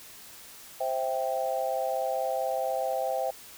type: chord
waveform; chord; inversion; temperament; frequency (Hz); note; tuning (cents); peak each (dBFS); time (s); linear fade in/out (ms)
sine; C major; none; equal; 523.3 / 659.3 / 784; C5 / E5 / G5; 0 / 0 / 0; -31; 0.8-3.31; 10
effects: white hiss -48 dBFS RMS until 3.57 s